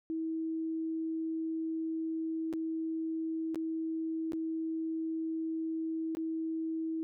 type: tone with dropouts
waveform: sine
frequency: 322.6 Hz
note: E4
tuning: 37 cents flat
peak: -32 dBFS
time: 0.1-7.03 s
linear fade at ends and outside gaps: 0 ms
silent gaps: 2.528-2.536 / 3.546-3.557 / 4.321-4.333 / 6.15-6.17 s
effects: none